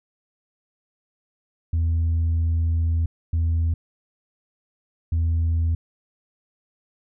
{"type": "tone bursts at uneven times", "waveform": "sine", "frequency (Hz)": 82.41, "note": "E2", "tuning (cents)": 0, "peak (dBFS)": -16, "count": 3, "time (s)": [[1.73, 3.06], [3.33, 3.74], [5.12, 5.75]], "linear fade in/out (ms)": 5, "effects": ["tanh soft clip ceiling -17 dBFS"]}